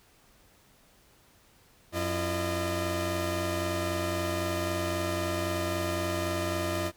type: tone cluster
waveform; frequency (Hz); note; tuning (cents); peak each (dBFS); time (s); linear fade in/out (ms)
sawtooth; 90.3 / 337.4 / 611; F#2 / E4 / D#5; -42 / +40 / -32; -29; 1.92-6.92; 50
effects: pink hiss -61 dBFS RMS until 6.96 s